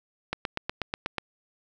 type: click train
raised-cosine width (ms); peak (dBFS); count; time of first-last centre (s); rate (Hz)
0.3; -12; 8; 0.33-1.183; 8.21
effects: none